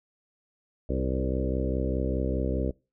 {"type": "harmonic tone with a mistuned harmonic", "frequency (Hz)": 64.9, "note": "C2", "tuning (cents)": -13, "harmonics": [1, 2, 3, 4, 5, 6, 7, 8, 9], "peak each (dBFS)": [-29, -34, -36, -34, -35, -37, -36, -37, -38], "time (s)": [0.89, 2.71], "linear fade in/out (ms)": 5, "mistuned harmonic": 7, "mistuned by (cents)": 17, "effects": ["noise-tail reverb RT60 0.3 s tail -24 dB re dry"]}